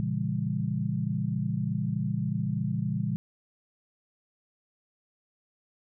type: chord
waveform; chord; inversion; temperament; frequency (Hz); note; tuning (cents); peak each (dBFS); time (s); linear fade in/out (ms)
sine; A# diminished seventh; none; just; 116.54 / 139.85 / 167.82 / 201.4; A#2 / C#3 / E3 / G3; 0 / +16 / +31 / +47; -32; 0-3.16; 0
effects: none